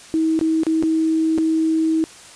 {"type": "tone with dropouts", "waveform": "sine", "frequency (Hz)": 320.2, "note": "D#4", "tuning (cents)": 50, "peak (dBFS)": -15, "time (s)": [0.14, 2.04], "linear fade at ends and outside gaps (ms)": 0, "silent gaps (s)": [[0.391, 0.412], [0.634, 0.667], [0.826, 0.835], [1.378, 1.384]], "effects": ["white hiss -42 dBFS RMS until 2.35 s", "resampled to 22050 Hz"]}